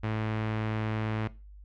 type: tone with low-pass filter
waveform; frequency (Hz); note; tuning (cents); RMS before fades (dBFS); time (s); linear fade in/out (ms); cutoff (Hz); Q
sawtooth; 109.2; A2; -13; -31; 0.03-1.28; 10; 2400; 1.2
effects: noise-tail reverb RT60 0.3 s tail -19 dB re dry + added 50 Hz sine -46 dBFS peak until 1.64 s